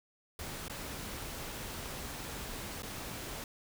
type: noise with dropouts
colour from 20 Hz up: pink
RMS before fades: -42 dBFS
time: 0.39-3.44 s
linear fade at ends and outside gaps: 2 ms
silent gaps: 0.682-0.697 / 2.822-2.831 s
effects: none